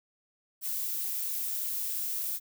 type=noise; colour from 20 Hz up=violet; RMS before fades=-33 dBFS; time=0.61-2.4 s; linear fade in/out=50 ms; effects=none